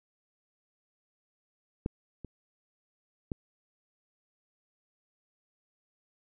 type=clicks; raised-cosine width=3 ms; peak=-17 / -28 / -20 dBFS; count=3; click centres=1.861 / 2.247 / 3.318 s; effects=none